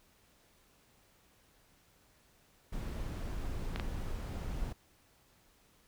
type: noise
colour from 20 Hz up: brown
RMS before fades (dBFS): -38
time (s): 2.72-4.73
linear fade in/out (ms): 10
type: clicks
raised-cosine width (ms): 0.3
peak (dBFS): -21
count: 2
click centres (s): 3.76 / 3.798
effects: pink hiss -67 dBFS RMS until 5.87 s